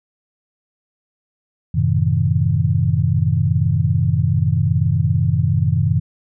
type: chord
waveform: sine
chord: F# diminished seventh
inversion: none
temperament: equal with one note detuned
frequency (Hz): 92.5 / 110 / 130.81 / 158.37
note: F#2 / A2 / C3 / Eb3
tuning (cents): 0 / 0 / 0 / +31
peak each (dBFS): -19 / -20 / -19 / -19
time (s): 1.74-6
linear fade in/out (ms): 10
effects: none